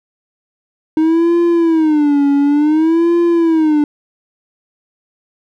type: tone with vibrato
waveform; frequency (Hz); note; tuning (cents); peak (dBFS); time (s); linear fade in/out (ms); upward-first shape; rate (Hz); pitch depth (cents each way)
triangle; 311.1; D#4; 0; -7; 0.97-3.84; 2; sine; 0.56; 170
effects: none